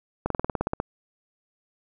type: slowing click train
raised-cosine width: 1 ms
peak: -11 dBFS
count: 11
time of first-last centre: 0.26-0.801 s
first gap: 43 ms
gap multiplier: 1.05
effects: none